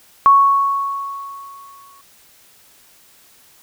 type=tone with exponential decay; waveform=sine; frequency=1108.7 Hz; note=C#6; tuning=in tune; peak=-5 dBFS; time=0.26-2.01 s; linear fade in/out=0 ms; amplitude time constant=380 ms; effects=white hiss -50 dBFS RMS until 3.62 s